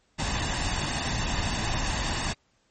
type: noise with comb filter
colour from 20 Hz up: pink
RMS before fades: -28 dBFS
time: 0.18-2.34 s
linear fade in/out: 20 ms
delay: 1.1 ms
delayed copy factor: +0.5
effects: pink hiss -68 dBFS RMS until 2.7 s + MP3 32 kbps